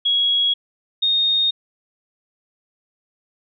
sine tone pair in turn, 3322 / 3699 Hz, G#7 / A#7, 0 / -14 cents, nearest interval major second, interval 186 cents, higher second, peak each -15 dBFS, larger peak neither, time 0.05-0.54 / 1.02-1.51 s, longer neither, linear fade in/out 10 ms, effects none

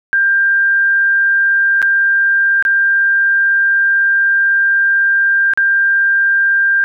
sine tone with dropouts, 1591 Hz, G6, 25 cents sharp, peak -9 dBFS, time 0.13-6.84 s, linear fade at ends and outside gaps 0 ms, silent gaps 1.818-1.826 / 2.625-2.651 / 5.536-5.575 s, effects none

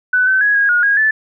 sine tone with pitch steps, 1497 / 1532 / 1668 / 1640 / 1440 / 1639 / 1747 Hz, F#6 / G6 / G#6 / G#6 / F#6 / G#6 / A6, +20 / -40 / +7 / -22 / -47 / -23 / -13 cents, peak -10 dBFS, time 0.13-1.11 s, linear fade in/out 5 ms, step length 140 ms, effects none

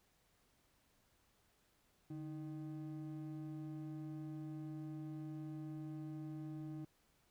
triangle ring-modulated tone, 230.4 Hz, A#3, 20 cents flat, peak -39 dBFS, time 2.1-6.85 s, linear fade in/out 5 ms, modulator 82.8 Hz, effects pink hiss -75 dBFS RMS until 7.3 s

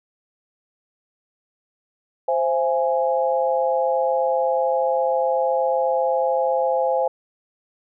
sine chord, C augmented, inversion none, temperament equal with one note detuned, 523.3 / 671.2 / 830.6 Hz, C5 / E5 / G#5, 0 / +31 / 0 cents, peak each -20 / -24 / -23 dBFS, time 2.28-7.08 s, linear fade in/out 5 ms, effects none

